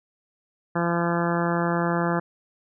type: harmonic tone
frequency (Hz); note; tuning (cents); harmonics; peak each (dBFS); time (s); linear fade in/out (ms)
171; F3; -36; 1 / 2 / 3 / 4 / 5 / 6 / 7 / 8 / 9 / 10; -25 / -28 / -30 / -31 / -32 / -33 / -33 / -34 / -35 / -35; 0.75-2.2; 10
effects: none